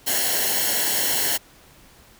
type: noise with comb filter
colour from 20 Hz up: white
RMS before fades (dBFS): -22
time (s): 0.06-1.38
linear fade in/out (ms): 20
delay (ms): 0.82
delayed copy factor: -0.7
effects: pink hiss -51 dBFS RMS until 2.19 s